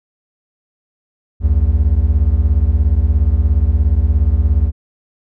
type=beating tone pair; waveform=triangle; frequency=64 / 81 Hz; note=C2 / E2; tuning=-38 / -30 cents; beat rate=17 Hz; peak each=-11 dBFS; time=1.4-4.72 s; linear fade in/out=50 ms; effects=none